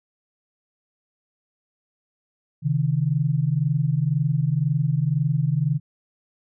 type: tone pair together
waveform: sine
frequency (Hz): 133.6 / 155.56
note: C3 / D#3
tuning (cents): +36 / 0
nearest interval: minor third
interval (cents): 264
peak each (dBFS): -22 / -21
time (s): 2.62-5.8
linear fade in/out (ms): 50
effects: none